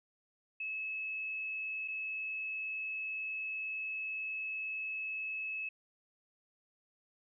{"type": "tone with dropouts", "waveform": "sine", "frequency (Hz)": 2591, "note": "E7", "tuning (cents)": -30, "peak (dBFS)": -36, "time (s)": [0.6, 5.69], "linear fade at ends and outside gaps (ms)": 5, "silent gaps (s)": [1.878, 1.882], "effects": []}